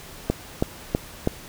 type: click train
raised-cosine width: 2 ms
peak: -6 dBFS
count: 4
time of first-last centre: 0.3-1.274 s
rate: 3.08 Hz
effects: pink hiss -42 dBFS RMS until 1.48 s